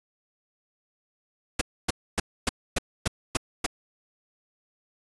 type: noise bursts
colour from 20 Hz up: pink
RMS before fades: -24 dBFS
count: 8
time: 1.59-3.664 s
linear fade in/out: 5 ms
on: 23 ms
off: 270 ms
effects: resampled to 24000 Hz